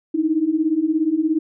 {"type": "beating tone pair", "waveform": "sine", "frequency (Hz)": [303.6, 320.6], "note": ["D#4", "E4"], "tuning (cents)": [-42, -48], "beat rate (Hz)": 17, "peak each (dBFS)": [-21, -18], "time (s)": [0.14, 1.39], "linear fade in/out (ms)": 10, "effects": []}